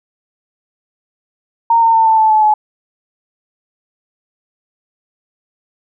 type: tone with pitch steps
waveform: sine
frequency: 923 / 910.8 / 898.8 / 886.9 / 875.2 / 863.7 / 852.3 Hz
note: A#5 / A#5 / A5 / A5 / A5 / A5 / G#5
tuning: -17 / -40 / +37 / +14 / -9 / -32 / +45 cents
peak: -7 dBFS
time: 1.7-2.54 s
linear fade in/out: 5 ms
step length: 120 ms
effects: none